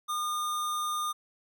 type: tone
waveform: square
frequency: 1215 Hz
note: D#6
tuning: 42 cents flat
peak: -30 dBFS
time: 0.08-1.13 s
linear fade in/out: 20 ms
effects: none